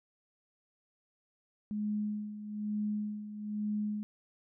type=tone with tremolo; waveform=sine; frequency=210 Hz; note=G#3; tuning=19 cents sharp; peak=-30 dBFS; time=1.71-4.03 s; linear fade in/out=0 ms; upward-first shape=sine; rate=1.1 Hz; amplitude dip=70%; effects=none